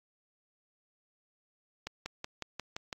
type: accelerating click train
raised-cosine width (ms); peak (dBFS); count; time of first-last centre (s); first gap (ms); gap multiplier
0.2; -20; 7; 1.87-2.928; 190; 0.97
effects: AAC 48 kbps